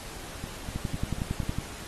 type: two click trains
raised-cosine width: 5 ms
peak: -23 / -16 dBFS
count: 5 / 10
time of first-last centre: 0.44-1.433 / 0.76-1.586 s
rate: 4.03 / 10.9 Hz
effects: pink hiss -42 dBFS RMS until 1.87 s + AAC 32 kbps